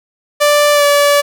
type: tone with pitch glide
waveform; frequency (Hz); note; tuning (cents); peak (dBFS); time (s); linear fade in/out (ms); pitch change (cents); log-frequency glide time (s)
sawtooth; 587.3 to 575.9; D5 to D5; 0 to -34; -4; 0.4-1.22; 20; -34; 0.73-0.84
effects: none